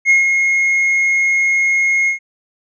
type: tone with ADSR envelope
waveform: triangle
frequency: 2154 Hz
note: C7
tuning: 50 cents sharp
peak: -5 dBFS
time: 0.05-2.19 s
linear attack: 50 ms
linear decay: 140 ms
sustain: -5 dB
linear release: 110 ms
effects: resampled to 16000 Hz